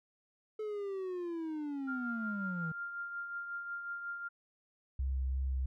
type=linear sweep; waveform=triangle; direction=down; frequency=434 to 156.2 Hz; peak=-34 dBFS; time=0.59-2.72 s; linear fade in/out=5 ms
type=tone with tremolo; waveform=sine; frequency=1396.9 Hz; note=F6; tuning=in tune; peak=-36 dBFS; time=1.87-4.29 s; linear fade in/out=20 ms; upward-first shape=triangle; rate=5.5 Hz; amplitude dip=50%
type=tone with vibrato; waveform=sine; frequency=65.9 Hz; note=C2; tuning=13 cents sharp; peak=-31 dBFS; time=4.99-5.66 s; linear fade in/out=5 ms; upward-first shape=sine; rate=2.9 Hz; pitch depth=17 cents each way
effects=none